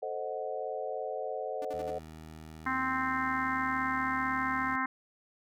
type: chord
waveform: sine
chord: A diminished seventh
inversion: none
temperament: equal with one note detuned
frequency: 440 / 523.3 / 620.5 / 740 Hz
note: A4 / C5 / Eb5 / Gb5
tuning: 0 / 0 / -5 / 0 cents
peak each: -39 / -38 / -39 / -39 dBFS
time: 0.02-1.99 s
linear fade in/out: 10 ms
type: tone bursts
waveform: sawtooth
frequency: 293.7 Hz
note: D4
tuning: in tune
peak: -39 dBFS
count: 4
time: 1.62-1.903 s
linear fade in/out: 0 ms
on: 28 ms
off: 57 ms
type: tone with pitch glide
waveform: 15% pulse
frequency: 78.8 to 74.51 Hz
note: D#2 to D2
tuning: +23 to +26 cents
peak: -39 dBFS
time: 1.74-4.76 s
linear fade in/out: 0 ms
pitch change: -97 cents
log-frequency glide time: 3.25-4.27 s
type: harmonic tone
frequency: 261.6 Hz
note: C4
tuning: in tune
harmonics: 1 / 3 / 4 / 5 / 6 / 7 / 8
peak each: -36 / -40 / -33 / -37 / -37 / -37 / -40 dBFS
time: 2.66-4.86 s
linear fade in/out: 5 ms
effects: none